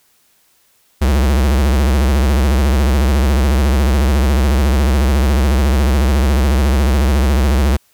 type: tone with vibrato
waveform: square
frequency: 68 Hz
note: C#2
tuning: 33 cents flat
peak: -11 dBFS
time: 1.01-7.77 s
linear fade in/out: 10 ms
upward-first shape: sine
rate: 14 Hz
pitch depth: 170 cents each way
effects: white hiss -56 dBFS RMS until 7.93 s